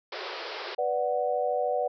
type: band-pass noise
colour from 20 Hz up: pink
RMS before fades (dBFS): -37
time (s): 0.12-0.75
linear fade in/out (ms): 5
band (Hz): 350 to 5200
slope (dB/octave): 96
type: chord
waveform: sine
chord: B minor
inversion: none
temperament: equal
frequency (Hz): 493.9 / 587.3 / 740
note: B4 / D5 / F#5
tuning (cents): 0 / 0 / 0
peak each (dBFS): -29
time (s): 0.78-1.88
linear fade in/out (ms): 10
effects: none